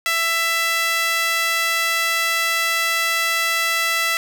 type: tone with high-pass filter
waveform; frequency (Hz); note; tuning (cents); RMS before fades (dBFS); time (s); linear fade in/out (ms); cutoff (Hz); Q
sawtooth; 665; E5; +15; -20; 0.06-4.17; 0; 1800; 1.7
effects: none